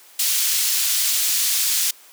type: high-pass noise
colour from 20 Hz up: pink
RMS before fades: -20 dBFS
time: 0.19-1.91 s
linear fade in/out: 5 ms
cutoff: 4200 Hz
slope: 12 dB/octave
effects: white hiss -48 dBFS RMS until 2.12 s + high-pass 400 Hz 12 dB/octave